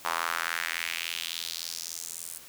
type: tone with high-pass filter sweep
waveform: square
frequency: 41.77 Hz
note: E1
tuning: 24 cents sharp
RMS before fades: -34 dBFS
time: 0.05-2.38 s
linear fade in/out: 0 ms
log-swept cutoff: 1000 to 9400 Hz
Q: 2.4
effects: white hiss -49 dBFS RMS until 2.48 s